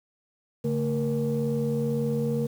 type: tone cluster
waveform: sine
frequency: 142.6 / 224.7 / 472.4 Hz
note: C#3 / A3 / A#4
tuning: +49 / +37 / +23 cents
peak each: -27 dBFS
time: 0.64-2.47 s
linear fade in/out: 10 ms
effects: tanh soft clip ceiling -18 dBFS + 8-bit